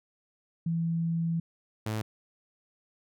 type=tone pair in turn; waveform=sine / sawtooth; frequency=166.2 / 108.81 Hz; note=E3 / A2; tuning=+15 / -19 cents; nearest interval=perfect fifth; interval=734 cents; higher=first; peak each=-26 dBFS; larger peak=neither; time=0.66-1.4 / 1.86-2.02 s; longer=first; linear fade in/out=5 ms; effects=none